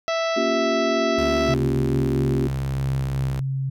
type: harmonic tone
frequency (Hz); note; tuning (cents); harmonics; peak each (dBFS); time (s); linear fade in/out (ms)
659.3; E5; 0; 1 / 2 / 3 / 4 / 5 / 6 / 7 / 8 / 9; -22 / -28 / -32 / -34 / -36 / -38 / -39 / -40 / -41; 0.08-1.54; 0
type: chord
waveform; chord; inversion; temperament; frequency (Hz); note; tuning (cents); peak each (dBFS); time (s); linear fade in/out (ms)
sine; G half-diminished seventh; first; equal; 233.1 / 277.2 / 349.2 / 392; Bb3 / Db4 / F4 / G4; 0 / 0 / 0 / 0; -27; 0.36-2.48; 10
type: tone with pitch glide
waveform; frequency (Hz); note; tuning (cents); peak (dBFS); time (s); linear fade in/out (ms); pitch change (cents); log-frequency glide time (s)
sawtooth; 72.1 to 65.36; D2 to C2; -31 to -1; -24; 1.18-3.4; 5; -170; 1.34-3.11
type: tone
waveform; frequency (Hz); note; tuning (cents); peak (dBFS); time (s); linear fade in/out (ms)
sine; 134.5; C3; +48; -22; 1.48-3.7; 10
effects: none